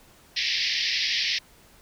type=band-pass noise; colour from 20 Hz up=white; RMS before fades=-26 dBFS; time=0.36-1.39 s; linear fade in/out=10 ms; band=1800 to 5500 Hz; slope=96 dB/octave; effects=pink hiss -55 dBFS RMS until 1.81 s